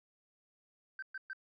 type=tone bursts; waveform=sine; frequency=1554 Hz; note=G6; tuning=16 cents flat; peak=-38 dBFS; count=3; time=0.99-1.332 s; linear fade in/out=2 ms; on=34 ms; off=120 ms; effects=tanh soft clip ceiling -37 dBFS